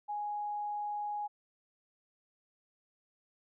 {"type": "tone", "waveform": "sine", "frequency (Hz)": 830.6, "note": "G#5", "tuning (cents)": 0, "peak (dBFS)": -34, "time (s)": [0.08, 1.28], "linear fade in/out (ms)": 20, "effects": []}